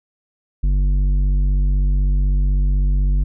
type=tone with tanh clipping; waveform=sine; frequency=48 Hz; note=G1; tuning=36 cents flat; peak=-15 dBFS; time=0.63-3.24 s; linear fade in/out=10 ms; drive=9 dB; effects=none